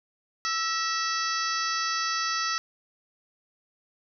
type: harmonic tone with a mistuned harmonic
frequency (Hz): 660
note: E5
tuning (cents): +2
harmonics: 2 / 3 / 4 / 5 / 6 / 7 / 8 / 9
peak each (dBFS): -29 / -33 / -38 / -42 / -39 / -35 / -34 / -36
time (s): 0.45-2.58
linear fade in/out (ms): 0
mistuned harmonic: 3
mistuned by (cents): -53
effects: none